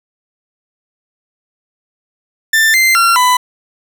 40% pulse tone with pitch steps, 1780 / 2081 / 1369 / 998 Hz, A6 / C7 / F6 / B5, +20 / -10 / -35 / +18 cents, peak -7 dBFS, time 2.53-3.37 s, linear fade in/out 5 ms, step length 210 ms, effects none

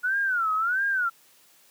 sine tone with vibrato, 1433 Hz, F6, 44 cents sharp, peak -22 dBFS, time 0.03-1.1 s, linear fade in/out 20 ms, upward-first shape sine, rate 1.5 Hz, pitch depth 210 cents each way, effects white hiss -58 dBFS RMS until 1.7 s + high-pass 150 Hz 12 dB/octave

